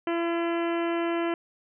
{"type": "harmonic tone", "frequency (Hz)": 338.2, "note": "E4", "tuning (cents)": 44, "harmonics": [1, 2, 3, 4, 5, 6, 7, 8, 9], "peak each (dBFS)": [-26, -32, -36, -38, -40, -42, -43, -44, -45], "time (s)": [0.07, 1.34], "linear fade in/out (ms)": 2, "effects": []}